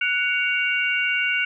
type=tone cluster; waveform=sine; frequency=1479 / 2246 / 2779 Hz; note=F#6 / C#7 / F7; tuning=-1 / +22 / -9 cents; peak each=-24 dBFS; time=0.01-1.45 s; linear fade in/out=5 ms; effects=none